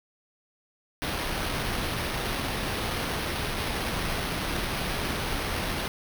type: noise with sample-and-hold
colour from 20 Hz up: pink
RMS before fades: -30 dBFS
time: 1.02-5.88 s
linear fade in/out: 0 ms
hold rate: 7350 Hz
effects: none